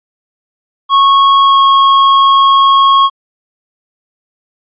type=tone with pitch glide; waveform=square; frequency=1100 to 1093.7 Hz; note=C#6 to C#6; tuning=-14 to -24 cents; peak=-5 dBFS; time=0.89-3.1 s; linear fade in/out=50 ms; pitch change=-10 cents; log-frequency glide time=1.43-1.6 s; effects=resampled to 8000 Hz